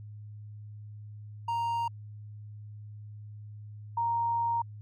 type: tone pair in turn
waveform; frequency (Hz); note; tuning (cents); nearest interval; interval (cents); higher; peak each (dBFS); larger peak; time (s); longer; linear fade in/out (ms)
triangle / sine; 932.3 / 932.3; A#5 / A#5; 0 / 0; unison; 0; neither; -26; neither; 1.48-1.88 / 3.97-4.62; second; 5
effects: added 105 Hz sine -42 dBFS peak until 4.81 s